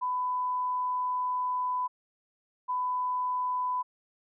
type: tone pair in turn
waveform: sine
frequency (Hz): 1000 / 1000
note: B5 / B5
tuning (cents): +21 / +21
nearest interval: unison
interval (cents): 0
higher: neither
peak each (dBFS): -27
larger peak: neither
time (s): 0.01-1.88 / 2.68-3.83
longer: first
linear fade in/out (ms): 20
effects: none